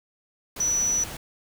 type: tone in noise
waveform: sine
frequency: 5920 Hz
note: F#8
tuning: in tune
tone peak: -21 dBFS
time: 0.6-1.04 s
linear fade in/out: 5 ms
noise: pink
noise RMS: -37 dBFS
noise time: 0.56-1.17 s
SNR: +13 dB
effects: none